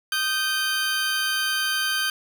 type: tone pair together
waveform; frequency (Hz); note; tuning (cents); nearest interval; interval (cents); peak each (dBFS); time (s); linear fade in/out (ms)
20% pulse; 1236 / 1557.3; D#6 / G6; -12 / -12; major third; 400; -26 / -18; 0.12-2.1; 2
effects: none